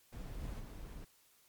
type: noise with level steps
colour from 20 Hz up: brown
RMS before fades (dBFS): -45 / -43 / -47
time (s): 0.12-1.05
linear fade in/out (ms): 10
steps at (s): 0.4 / 0.59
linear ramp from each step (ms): 10
effects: white hiss -68 dBFS RMS until 1.48 s + MP3 96 kbps